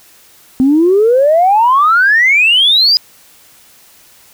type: exponential sweep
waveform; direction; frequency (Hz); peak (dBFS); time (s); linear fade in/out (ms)
sine; up; 253 to 5000; -5; 0.6-2.97; 0
effects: tanh soft clip ceiling -1 dBFS + white hiss -44 dBFS RMS until 4.33 s